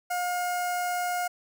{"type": "tone with notch filter", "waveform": "sawtooth", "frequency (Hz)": 714, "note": "F5", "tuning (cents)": 38, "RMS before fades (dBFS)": -29, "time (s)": [0.1, 1.28], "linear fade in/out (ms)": 10, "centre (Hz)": 3500, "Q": 1.1, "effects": []}